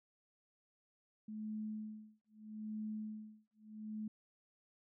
sine tone with tremolo, 215.1 Hz, A3, 39 cents flat, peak -39 dBFS, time 1.28-4.08 s, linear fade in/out 5 ms, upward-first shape sine, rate 0.79 Hz, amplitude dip 100%, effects none

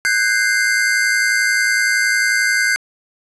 square tone cluster, 1501 / 1612 / 2091 Hz, F#6 / G6 / C7, +24 / +48 / -2 cents, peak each -19 dBFS, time 0.05-2.76 s, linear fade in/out 0 ms, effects resampled to 24000 Hz + 8-bit

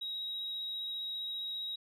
sine tone with vibrato, 3818 Hz, A#7, 41 cents sharp, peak -35 dBFS, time 0.01-1.76 s, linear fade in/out 10 ms, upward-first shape sine, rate 15 Hz, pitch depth 11 cents each way, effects tanh soft clip ceiling -32 dBFS

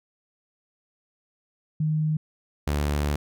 sine / sawtooth tone pair in turn, 154.8 / 73.19 Hz, D#3 / D2, -9 / -5 cents, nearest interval octave + minor second, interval 1296 cents, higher first, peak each -21 / -19 dBFS, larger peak second, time 1.8-2.17 / 2.67-3.16 s, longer second, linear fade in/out 5 ms, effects none

